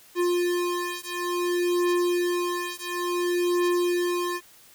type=beating tone pair; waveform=square; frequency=352.1 / 352.67 Hz; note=F4 / F4; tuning=+14 / +17 cents; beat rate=0.57 Hz; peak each=-27 dBFS; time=0.15-4.41 s; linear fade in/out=50 ms; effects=white hiss -53 dBFS RMS until 4.74 s